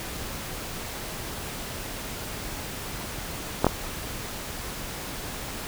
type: clicks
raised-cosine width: 1 ms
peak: -4 dBFS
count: 2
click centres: 3.645 / 3.667 s
effects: pink hiss -35 dBFS RMS until 5.67 s